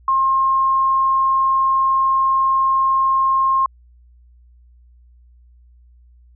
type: tone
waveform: sine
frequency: 1067 Hz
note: C6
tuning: 34 cents sharp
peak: -13 dBFS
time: 0.08-3.66 s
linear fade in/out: 2 ms
effects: added 60 Hz sine -46 dBFS peak until 6.35 s